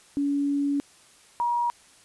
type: tone pair in turn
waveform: sine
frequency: 283.7 / 954.2 Hz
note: C#4 / A#5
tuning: +40 / +40 cents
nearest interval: octave + major sixth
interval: 2100 cents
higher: second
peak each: -22 dBFS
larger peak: neither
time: 0.17-0.8 / 1.4-1.7 s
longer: first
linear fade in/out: 0 ms
effects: white hiss -55 dBFS RMS until 2.04 s + resampled to 24000 Hz